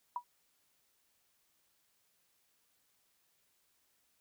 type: tone with exponential decay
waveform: sine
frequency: 971 Hz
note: B5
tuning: 30 cents flat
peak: -30 dBFS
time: 0.16-0.24 s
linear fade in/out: 2 ms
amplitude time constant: 16 ms
effects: white hiss -75 dBFS RMS until 4.2 s